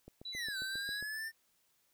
click train, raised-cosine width 2 ms, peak -37 dBFS, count 8, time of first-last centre 0.08-1.026 s, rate 7.4 Hz
sine tone with tremolo, 3951 Hz, B7, in tune, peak -39 dBFS, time 0.25-1.01 s, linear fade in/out 5 ms, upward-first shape triangle, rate 6.3 Hz, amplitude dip 50%
square exponential two-way sweep, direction down then up, 2156 to 1515 to 1814 Hz, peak -39 dBFS, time 0.32-1.32 s, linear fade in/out 50 ms, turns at 0.58 s
effects white hiss -74 dBFS RMS until 1.93 s

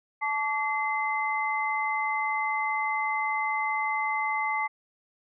sine tone cluster, 869 / 1144 / 2060 Hz, A5 / D6 / C7, -22 / -46 / -28 cents, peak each -29 / -32 / -29 dBFS, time 0.21-4.68 s, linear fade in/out 20 ms, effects none

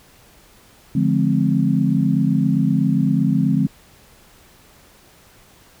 sine chord, D half-diminished seventh, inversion none, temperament equal with one note detuned, 146.83 / 174.61 / 211.6 / 261.6 Hz, D3 / F3 / Ab3 / C4, 0 / 0 / +33 / 0 cents, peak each -20 dBFS, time 0.95-3.67 s, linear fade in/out 5 ms, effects pink hiss -50 dBFS RMS until 5.8 s

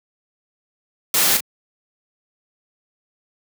white noise with echo, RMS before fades -17 dBFS, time 1.14-1.37 s, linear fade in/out 2 ms, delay 35 ms, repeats 1, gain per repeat -7 dB, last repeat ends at 1.405 s, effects high-pass 150 Hz 12 dB/octave

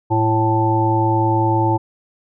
harmonic tone with a mistuned harmonic, 110 Hz, A2, in tune, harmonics 1 / 3 / 5 / 7 / 8, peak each -18 / -19 / -27 / -26 / -18 dBFS, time 0.1-1.78 s, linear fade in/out 20 ms, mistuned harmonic 3, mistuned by +31 cents, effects none

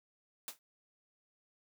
white noise with exponential decay, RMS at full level -38 dBFS, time 0.48-0.59 s, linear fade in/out 1 ms, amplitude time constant 22 ms, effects high-pass 200 Hz 12 dB/octave

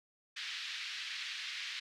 white band-pass noise, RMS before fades -42 dBFS, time 0.36-1.8 s, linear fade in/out 10 ms, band 1700 to 4200 Hz, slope 24 dB/octave, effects none

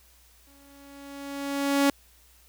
sawtooth tone with exponential growth, 280 Hz, C#4, 18 cents sharp, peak -14 dBFS, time 0.47-1.9 s, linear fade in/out 2 ms, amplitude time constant 310 ms, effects added 60 Hz sine -59 dBFS peak until 2.48 s + white hiss -59 dBFS RMS until 2.48 s

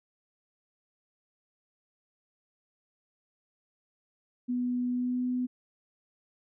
sine tone with pitch glide, 246.9 to 250.1 Hz, B3 to B3, 0 to +22 cents, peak -27 dBFS, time 4.48-5.47 s, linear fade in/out 20 ms, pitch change +22 cents, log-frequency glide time 4.89-5.24 s, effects none

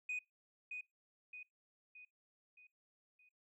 sine tone with echo, 2489 Hz, D#7, in tune, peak -36 dBFS, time 0.09-0.19 s, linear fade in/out 5 ms, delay 620 ms, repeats 5, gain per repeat -6 dB, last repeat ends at 3.29 s, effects noise-tail reverb RT60 0.2 s tail -24 dB re dry + tanh soft clip ceiling -36 dBFS

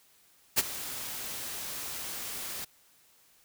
white noise with ADSR envelope, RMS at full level -22 dBFS, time 0.56-2.65 s, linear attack 28 ms, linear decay 28 ms, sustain -16 dB, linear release 11 ms, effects white hiss -63 dBFS RMS until 3.44 s

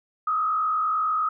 sine tone with frequency modulation, 1261 Hz, D#6, 23 cents sharp, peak -21 dBFS, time 0.27-1.29 s, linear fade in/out 5 ms, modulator 51.2 Hz, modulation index 0.75, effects none

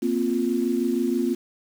sine chord, Bb suspended second, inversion none, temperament equal with one note detuned, 235.4 / 261.6 / 349.2 Hz, Bb3 / C4 / F4, +17 / 0 / 0 cents, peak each -25 dBFS, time 0.02-1.35 s, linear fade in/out 10 ms, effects 7-bit

